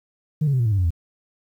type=tone with pitch steps; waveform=sine; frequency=153.1 / 140.39 / 128.74 / 118.06 / 108.26 / 99.27 / 91.03 / 83.48 Hz; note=D#3 / C#3 / C3 / A#2 / A2 / G2 / F#2 / E2; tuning=-28 / +22 / -28 / +22 / -28 / +22 / -28 / +22 cents; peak=-15 dBFS; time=0.41-0.906 s; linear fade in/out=10 ms; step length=62 ms; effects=tanh soft clip ceiling -14 dBFS + 9-bit